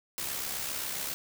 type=noise with amplitude modulation; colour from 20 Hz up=white; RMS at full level=-33 dBFS; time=0.18-1.14 s; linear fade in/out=0 ms; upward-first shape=sine; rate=67.5 Hz; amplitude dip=45%; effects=none